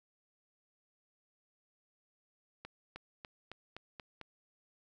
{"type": "accelerating click train", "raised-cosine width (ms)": 0.3, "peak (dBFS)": -29, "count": 7, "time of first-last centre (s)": [2.65, 4.213], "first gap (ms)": 310, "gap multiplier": 0.93, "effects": []}